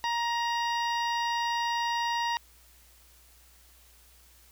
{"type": "harmonic tone with a mistuned harmonic", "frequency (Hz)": 940, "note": "A#5", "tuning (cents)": 14, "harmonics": [1, 2, 3, 4, 5, 6], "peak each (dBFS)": [-28, -34, -38, -40, -42, -44], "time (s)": [0.04, 2.37], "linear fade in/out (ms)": 0, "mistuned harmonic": 5, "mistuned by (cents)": 38, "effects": ["added 60 Hz sine -59 dBFS peak until 4.51 s", "white hiss -59 dBFS RMS until 4.51 s"]}